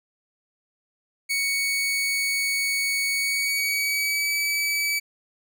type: tone with pitch glide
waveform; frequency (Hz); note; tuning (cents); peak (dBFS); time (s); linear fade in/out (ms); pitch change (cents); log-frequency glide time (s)
sawtooth; 2228 to 2293; C#7 to D7; +8 to -42; -19; 1.29-5; 20; +50; 3.13-4.33
effects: none